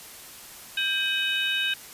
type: tone cluster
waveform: sine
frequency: 1582 / 2532 / 2991 / 3731 Hz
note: G6 / D#7 / F#7 / A#7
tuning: +15 / +30 / +18 / +1 cents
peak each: -29 dBFS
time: 0.77-1.74 s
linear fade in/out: 5 ms
effects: white hiss -44 dBFS RMS until 1.93 s + resampled to 32000 Hz